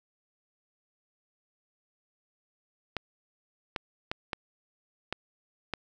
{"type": "clicks", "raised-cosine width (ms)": 0.3, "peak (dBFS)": -15, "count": 6, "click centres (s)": [2.967, 3.762, 4.115, 4.332, 5.126, 5.737], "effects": []}